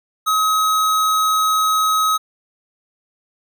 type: tone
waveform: square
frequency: 1272 Hz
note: D#6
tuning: 38 cents sharp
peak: -15 dBFS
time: 0.26-2.18 s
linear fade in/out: 20 ms
effects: none